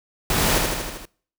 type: noise with echo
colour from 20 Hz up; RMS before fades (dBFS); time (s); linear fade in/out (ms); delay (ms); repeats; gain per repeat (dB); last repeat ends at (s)
pink; -21; 0.3-0.58; 2; 79; 6; -3; 1.054
effects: noise-tail reverb RT60 0.5 s tail -24 dB re dry